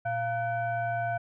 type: tone with frequency modulation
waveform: sine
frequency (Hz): 693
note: F5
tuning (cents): -14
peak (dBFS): -27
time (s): 0.05-1.18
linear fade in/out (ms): 10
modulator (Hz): 810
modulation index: 0.82
effects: none